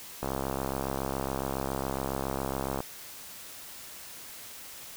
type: click train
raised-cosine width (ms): 1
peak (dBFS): -17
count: 174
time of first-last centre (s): 0.23-2.804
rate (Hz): 67.2
effects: white hiss -45 dBFS RMS until 4.96 s